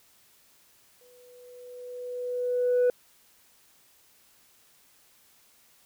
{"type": "tone with exponential growth", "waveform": "sine", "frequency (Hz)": 493.9, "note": "B4", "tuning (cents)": 0, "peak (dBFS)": -16, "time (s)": [1.01, 2.9], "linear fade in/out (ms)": 2, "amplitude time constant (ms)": 410, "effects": ["tanh soft clip ceiling -18 dBFS", "white hiss -61 dBFS RMS until 5.85 s"]}